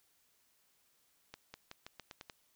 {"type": "accelerating click train", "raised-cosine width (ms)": 0.2, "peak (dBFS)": -29, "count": 8, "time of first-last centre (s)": [1.34, 2.298], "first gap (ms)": 200, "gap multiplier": 0.87, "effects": ["white hiss -73 dBFS RMS until 2.55 s"]}